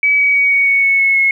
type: tone with pitch steps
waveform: sine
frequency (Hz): 2284 / 2268 / 2253 / 2237 / 2222 / 2206 / 2191 / 2176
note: D7 / C#7 / C#7 / C#7 / C#7 / C#7 / C#7 / C#7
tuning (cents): -49 / +39 / +28 / +15 / +4 / -9 / -21 / -33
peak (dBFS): -9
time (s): 0.03-1.31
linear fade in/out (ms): 2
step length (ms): 160
effects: 8-bit